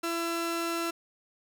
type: tone pair together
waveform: sawtooth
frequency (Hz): 336 / 672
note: E4 / E5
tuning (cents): +33 / +33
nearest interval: octave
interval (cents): 1200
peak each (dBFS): -27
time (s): 0.03-0.91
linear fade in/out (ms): 10
effects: none